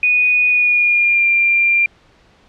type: tone with pitch glide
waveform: sine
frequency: 2474 to 2383 Hz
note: D#7 to D7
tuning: -10 to +25 cents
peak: -10 dBFS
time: 0.03-1.86 s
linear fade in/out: 2 ms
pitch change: -65 cents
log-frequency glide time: 0.48-1.27 s
effects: pink hiss -51 dBFS RMS until 2.48 s + low-pass 4000 Hz 12 dB/octave